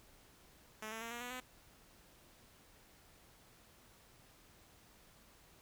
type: tone with pitch steps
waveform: 5% pulse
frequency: 216.7 / 223.6 / 230.6 / 238 / 245.5 / 253.3 Hz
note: A3 / A3 / A#3 / A#3 / B3 / B3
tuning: -26 / +28 / -19 / +36 / -10 / +44 cents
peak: -32 dBFS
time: 0.82-1.402 s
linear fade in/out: 5 ms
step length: 97 ms
effects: pink hiss -64 dBFS RMS until 5.61 s